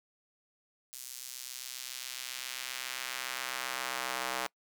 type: tone with high-pass filter sweep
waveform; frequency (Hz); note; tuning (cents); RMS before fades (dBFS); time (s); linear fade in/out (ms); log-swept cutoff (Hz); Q
square; 63.7; C2; -46; -39; 0.93-4.47; 0; 7000 to 780; 0.81
effects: noise-tail reverb RT60 0.1 s tail -24 dB re dry